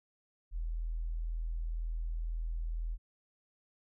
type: tone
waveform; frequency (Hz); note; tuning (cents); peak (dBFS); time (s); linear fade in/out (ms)
sine; 41; E1; -9; -33; 0.51-2.98; 50
effects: none